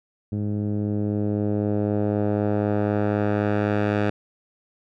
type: tone with low-pass filter sweep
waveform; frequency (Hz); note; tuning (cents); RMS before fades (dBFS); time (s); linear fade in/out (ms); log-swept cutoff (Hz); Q
10% pulse; 103.9; G#2; +1; -23; 0.32-4.1; 5; 210 to 2300; 0.81
effects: none